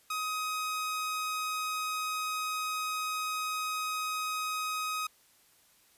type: tone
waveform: sawtooth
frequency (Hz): 1259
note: D#6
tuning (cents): +20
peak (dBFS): -28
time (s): 0.1-5.07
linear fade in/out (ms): 5
effects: white hiss -64 dBFS RMS until 5.97 s + resampled to 32000 Hz